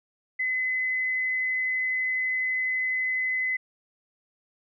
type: tone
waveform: sine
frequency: 2028 Hz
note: B6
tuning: 45 cents sharp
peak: -24 dBFS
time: 0.39-3.57 s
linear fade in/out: 10 ms
effects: none